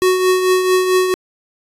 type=tone with tremolo; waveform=square; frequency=370 Hz; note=F#4; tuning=in tune; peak=-10 dBFS; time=0.02-1.14 s; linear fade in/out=0 ms; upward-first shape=triangle; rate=4.5 Hz; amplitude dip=55%; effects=resampled to 32000 Hz